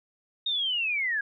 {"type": "linear sweep", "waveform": "sine", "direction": "down", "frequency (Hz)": [3729, 1608], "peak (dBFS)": -25, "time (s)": [0.46, 1.21], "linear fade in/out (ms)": 5, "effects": []}